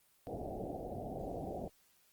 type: low-pass noise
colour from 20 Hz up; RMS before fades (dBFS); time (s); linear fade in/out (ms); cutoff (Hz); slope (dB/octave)
white; -42; 0.27-1.68; 0; 770; 96
effects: white hiss -70 dBFS RMS until 2.12 s + Opus 24 kbps